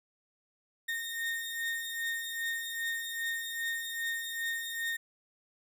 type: beating tone pair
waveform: 35% pulse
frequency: 1841 / 1843.5 Hz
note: A#6 / A#6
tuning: -22 / -20 cents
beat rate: 2.5 Hz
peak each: -33 / -38 dBFS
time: 0.88-4.97 s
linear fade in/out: 10 ms
effects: none